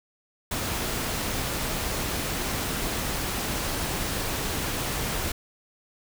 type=noise; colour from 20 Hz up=pink; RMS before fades=-29 dBFS; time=0.51-5.32 s; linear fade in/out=5 ms; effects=none